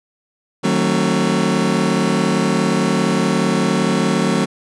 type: chord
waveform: 30% pulse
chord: D# diminished seventh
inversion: none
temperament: just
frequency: 155.56 / 186.68 / 224 / 268.8 Hz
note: D#3 / F#3 / A3 / C4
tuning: 0 / +16 / +31 / +47 cents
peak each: -20 / -16 / -17 / -19 dBFS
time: 0.63-4.46 s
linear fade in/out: 20 ms
effects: resampled to 22050 Hz